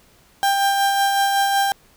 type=tone with tremolo; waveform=35% pulse; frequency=793 Hz; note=G5; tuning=20 cents sharp; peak=-13 dBFS; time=0.43-1.72 s; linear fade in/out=0 ms; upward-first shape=sine; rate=5.4 Hz; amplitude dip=30%; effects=pink hiss -54 dBFS RMS until 1.96 s